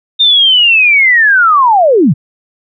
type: linear sweep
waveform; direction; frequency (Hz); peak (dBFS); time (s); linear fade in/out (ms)
sine; down; 3665 to 110; -4; 0.19-2.14; 20
effects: none

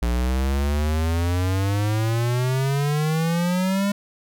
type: exponential sweep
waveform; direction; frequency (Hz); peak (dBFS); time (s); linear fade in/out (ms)
square; up; 58.1 to 203.6; -20; 0.02-3.92; 5
effects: none

